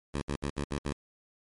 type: tone bursts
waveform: 10% pulse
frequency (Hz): 71.5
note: D2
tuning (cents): -46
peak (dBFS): -22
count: 6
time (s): 0.14-0.925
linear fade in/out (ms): 5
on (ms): 75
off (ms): 67
effects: MP3 48 kbps